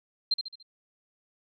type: tone with echo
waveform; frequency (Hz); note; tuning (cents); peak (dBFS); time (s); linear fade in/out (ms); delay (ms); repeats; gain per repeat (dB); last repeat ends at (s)
sine; 4160; C8; -11; -21; 0.31-0.34; 5; 72; 4; -7; 0.628
effects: none